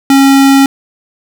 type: tone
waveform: square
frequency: 273.3 Hz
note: C#4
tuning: 24 cents flat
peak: -4 dBFS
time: 0.1-0.66 s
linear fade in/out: 2 ms
effects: none